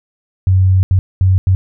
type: tone bursts at uneven times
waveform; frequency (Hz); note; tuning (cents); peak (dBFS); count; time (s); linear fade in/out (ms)
sine; 93.9; F#2; +26; -7; 4; 0.47-0.83 / 0.91-0.99 / 1.21-1.38 / 1.47-1.55; 0
effects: none